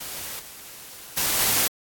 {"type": "noise with level steps", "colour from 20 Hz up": "white", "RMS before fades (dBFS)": [-34, -42, -23, -21], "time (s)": [0, 1.68], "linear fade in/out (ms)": 10, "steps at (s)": [0.39, 1.17, 1.39], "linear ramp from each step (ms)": 5, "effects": ["AAC 64 kbps"]}